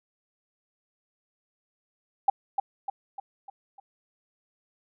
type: tone with echo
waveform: sine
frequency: 792 Hz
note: G5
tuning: 18 cents sharp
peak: -15 dBFS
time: 2.28-2.3 s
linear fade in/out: 5 ms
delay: 300 ms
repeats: 5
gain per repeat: -6 dB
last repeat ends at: 3.8 s
effects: none